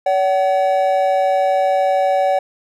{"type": "tone pair together", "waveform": "triangle", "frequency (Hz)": [569, 756.2], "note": ["C#5", "F#5"], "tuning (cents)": [45, 38], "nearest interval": "perfect fourth", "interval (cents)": 493, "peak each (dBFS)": -14, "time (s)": [0.06, 2.39], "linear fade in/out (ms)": 5, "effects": []}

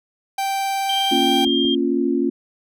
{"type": "tone with vibrato", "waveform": "45% pulse", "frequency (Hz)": 782, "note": "G5", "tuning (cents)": -4, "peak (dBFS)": -20, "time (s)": [0.38, 1.45], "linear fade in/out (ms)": 5, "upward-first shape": "triangle", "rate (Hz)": 19, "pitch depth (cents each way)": 9}
{"type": "tone with pitch glide", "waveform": "sine", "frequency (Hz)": [3154, 3202], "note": ["G7", "G7"], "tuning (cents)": [10, 36], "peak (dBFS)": -20, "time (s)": [0.89, 1.75], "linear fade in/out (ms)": 5, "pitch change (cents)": 26, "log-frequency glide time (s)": [1, 1.34]}
{"type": "chord", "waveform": "sine", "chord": "Bb minor", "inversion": "none", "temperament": "equal with one note detuned", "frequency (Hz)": [233.1, 276.2, 349.2], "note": ["Bb3", "Db4", "F4"], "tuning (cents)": [0, -6, 0], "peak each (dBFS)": [-23, -20, -21], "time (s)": [1.11, 2.3], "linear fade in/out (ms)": 10}
{"type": "clicks", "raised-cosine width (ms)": 2, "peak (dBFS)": -24, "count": 2, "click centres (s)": [1.471, 1.652]}
{"effects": []}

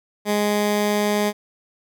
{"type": "tone", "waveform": "15% pulse", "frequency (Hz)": 207.7, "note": "G#3", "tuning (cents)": 0, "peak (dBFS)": -12, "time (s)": [0.25, 1.33], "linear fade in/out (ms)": 50, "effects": []}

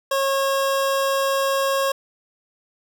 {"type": "tone", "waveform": "25% pulse", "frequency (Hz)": 545, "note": "C#5", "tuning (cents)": -29, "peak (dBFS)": -15, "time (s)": [0.11, 1.92], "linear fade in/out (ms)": 5, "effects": []}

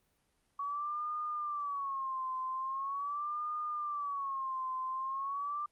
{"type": "tone with vibrato", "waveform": "sine", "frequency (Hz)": 1123, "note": "C#6", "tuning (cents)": 22, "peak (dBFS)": -34, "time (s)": [0.59, 5.66], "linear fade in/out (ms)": 5, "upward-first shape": "sine", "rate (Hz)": 0.42, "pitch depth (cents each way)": 140, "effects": ["pink hiss -75 dBFS RMS until 5.71 s", "Opus 32 kbps"]}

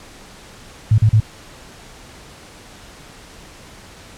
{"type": "tone bursts", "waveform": "sine", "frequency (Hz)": 108.6, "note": "A2", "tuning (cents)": -22, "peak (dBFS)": -8, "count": 3, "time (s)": [0.91, 1.202], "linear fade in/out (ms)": 5, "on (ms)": 72, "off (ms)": 38, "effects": ["pink hiss -41 dBFS RMS until 4.17 s", "low-pass 9000 Hz 12 dB/octave"]}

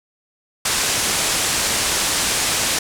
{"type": "low-pass noise", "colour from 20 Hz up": "white", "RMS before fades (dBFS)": -20, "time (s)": [0.65, 2.79], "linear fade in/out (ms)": 5, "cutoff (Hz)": 9600, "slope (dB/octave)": 24, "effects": []}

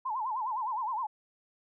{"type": "tone with vibrato", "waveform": "sine", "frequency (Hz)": 948, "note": "A#5", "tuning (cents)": 29, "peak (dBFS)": -30, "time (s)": [0.05, 1.07], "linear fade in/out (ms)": 10, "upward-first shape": "sine", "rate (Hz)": 9.7, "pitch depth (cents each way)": 200, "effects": []}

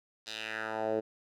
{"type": "tone with band-pass filter sweep", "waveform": "10% pulse", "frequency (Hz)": 110, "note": "A2", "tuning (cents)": 0, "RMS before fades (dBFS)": -35, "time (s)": [0.26, 1.01], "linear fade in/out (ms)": 20, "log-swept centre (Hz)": [4600, 420], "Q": 2.4, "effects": []}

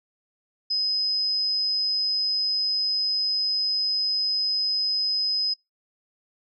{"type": "tone", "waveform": "sine", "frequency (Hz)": 5050, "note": "D#8", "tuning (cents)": 25, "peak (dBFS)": -22, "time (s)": [0.7, 5.54], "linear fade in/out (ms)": 10, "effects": ["noise-tail reverb RT60 0.2 s tail -25 dB re dry"]}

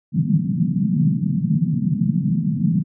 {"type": "band-pass noise", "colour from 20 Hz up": "pink", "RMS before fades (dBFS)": -19, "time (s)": [0.12, 2.84], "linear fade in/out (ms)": 50, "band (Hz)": [140, 220], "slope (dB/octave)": 48, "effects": []}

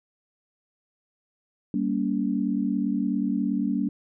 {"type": "chord", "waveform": "sine", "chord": "G diminished", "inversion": "none", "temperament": "equal with one note detuned", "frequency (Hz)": [196, 233.1, 283.7], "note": ["G3", "Bb3", "Db4"], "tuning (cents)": [0, 0, 40], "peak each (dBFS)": -27, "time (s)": [1.74, 3.89], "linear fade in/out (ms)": 2, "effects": []}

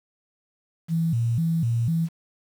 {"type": "tone with vibrato", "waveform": "sine", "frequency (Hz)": 138.59, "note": "C#3", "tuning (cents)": 0, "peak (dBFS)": -20, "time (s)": [0.88, 2.09], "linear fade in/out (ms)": 50, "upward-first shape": "square", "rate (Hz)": 2, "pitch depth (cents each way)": 300, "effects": ["8-bit"]}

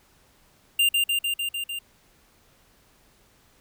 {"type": "tone with echo", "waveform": "square", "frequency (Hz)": 2794, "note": "F7", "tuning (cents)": 0, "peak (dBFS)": -18, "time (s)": [0.79, 0.89], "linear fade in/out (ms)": 5, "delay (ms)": 150, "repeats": 6, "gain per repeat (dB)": -2, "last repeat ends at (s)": 1.79, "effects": ["pink hiss -60 dBFS RMS until 3.6 s"]}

